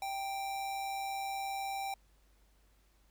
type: tone with amplitude modulation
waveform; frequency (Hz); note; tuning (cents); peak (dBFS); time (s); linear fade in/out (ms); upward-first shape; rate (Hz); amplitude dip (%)
square; 784; G5; 0; -35; 0.02-1.94; 2; sine; 139; 30
effects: added 50 Hz sine -65 dBFS peak until 3.1 s + pink hiss -72 dBFS RMS until 3.1 s